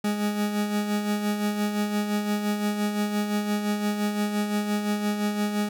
40% pulse tone with tremolo, 207.7 Hz, G#3, in tune, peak -21 dBFS, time 0.04-5.69 s, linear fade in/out 5 ms, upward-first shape sine, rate 5.8 Hz, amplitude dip 50%, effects none

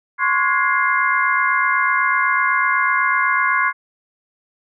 sine tone cluster, 1042 / 1110 / 1445 / 1660 / 2097 Hz, C6 / C#6 / F#6 / G#6 / C7, -7 / +2 / -41 / -1 / +3 cents, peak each -21 dBFS, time 0.18-3.73 s, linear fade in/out 50 ms, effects none

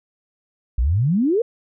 sine exponential sweep, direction up, 53.2 to 493.9 Hz, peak -15 dBFS, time 0.78-1.42 s, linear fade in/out 5 ms, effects none

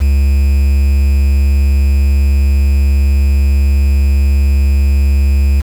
triangle tone with quantisation, 69.3 Hz, C#2, in tune, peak -5 dBFS, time 0-5.62 s, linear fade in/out 20 ms, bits 5, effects none

